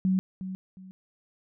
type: tone with echo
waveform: sine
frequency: 187.8 Hz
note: F#3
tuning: 26 cents sharp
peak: -21 dBFS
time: 0.05-0.19 s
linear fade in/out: 0 ms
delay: 360 ms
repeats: 2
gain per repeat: -11 dB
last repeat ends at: 0.91 s
effects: none